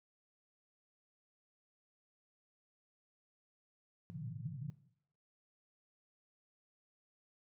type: band-pass noise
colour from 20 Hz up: pink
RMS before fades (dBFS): -44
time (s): 4.1-4.7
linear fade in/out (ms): 0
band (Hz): 110 to 170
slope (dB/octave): 96
effects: noise-tail reverb RT60 0.7 s tail -17 dB re dry